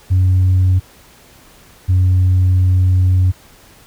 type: tone pair in turn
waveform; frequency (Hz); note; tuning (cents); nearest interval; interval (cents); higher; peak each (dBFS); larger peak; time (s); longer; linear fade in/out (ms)
sine; 92.5 / 91.98; F#2 / F#2; 0 / -10; unison; 10; first; -7; neither; 0.1-0.8 / 1.88-3.32; second; 20
effects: tanh soft clip ceiling -7 dBFS + pink hiss -45 dBFS RMS until 3.86 s